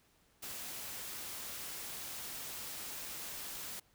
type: noise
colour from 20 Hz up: white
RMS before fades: -44 dBFS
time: 0.42-3.8 s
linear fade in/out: 10 ms
effects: pink hiss -70 dBFS RMS until 3.94 s